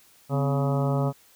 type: harmonic tone with a mistuned harmonic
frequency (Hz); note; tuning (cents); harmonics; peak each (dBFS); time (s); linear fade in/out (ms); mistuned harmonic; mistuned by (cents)
139.9; C#3; +16; 1 / 2 / 3 / 4 / 5 / 6 / 7 / 8 / 9; -23 / -30 / -33 / -31 / -35 / -38 / -39 / -42 / -38; 0.29-1.13; 50; 2; -120
effects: white hiss -57 dBFS RMS until 1.35 s